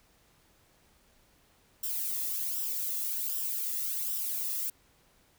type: noise with flanger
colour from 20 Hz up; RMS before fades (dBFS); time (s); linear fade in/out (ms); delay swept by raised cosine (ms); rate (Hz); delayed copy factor
violet; -33; 1.83-4.7; 5; 0.45 to 1.32; 1.3; -0.6
effects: pink hiss -65 dBFS RMS until 5.38 s